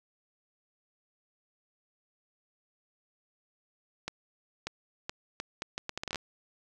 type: accelerating click train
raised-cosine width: 0.2 ms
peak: -17 dBFS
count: 14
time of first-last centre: 4.08-6.158 s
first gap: 590 ms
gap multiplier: 0.72
effects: none